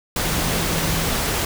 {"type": "tone in noise", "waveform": "sine", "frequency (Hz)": 164.81, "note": "E3", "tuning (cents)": 0, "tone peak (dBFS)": -27, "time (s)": [0.24, 1.07], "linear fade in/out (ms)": 2, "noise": "pink", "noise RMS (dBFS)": -22, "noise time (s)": [0.16, 1.45], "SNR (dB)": -8, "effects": []}